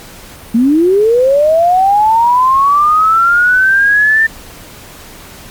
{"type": "linear sweep", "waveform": "sine", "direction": "up", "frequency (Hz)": [220, 1802], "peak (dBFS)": -6, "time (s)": [0.54, 4.27], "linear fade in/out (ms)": 10, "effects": ["pink hiss -34 dBFS RMS until 5.5 s", "Opus 48 kbps"]}